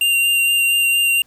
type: tone with vibrato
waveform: square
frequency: 2779 Hz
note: F7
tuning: 9 cents flat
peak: -14 dBFS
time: 0.01-1.22 s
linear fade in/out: 2 ms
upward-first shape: sine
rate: 4.3 Hz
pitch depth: 12 cents each way
effects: pink hiss -58 dBFS RMS until 1.26 s